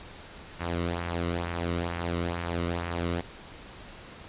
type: tone with flanger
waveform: sawtooth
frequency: 85.8 Hz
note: F2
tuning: 30 cents flat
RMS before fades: -31 dBFS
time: 0.59-3.22 s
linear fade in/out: 20 ms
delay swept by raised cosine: 0.23 to 1.23 ms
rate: 2.2 Hz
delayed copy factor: -0.6
effects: pink hiss -46 dBFS RMS until 4.28 s + resampled to 8000 Hz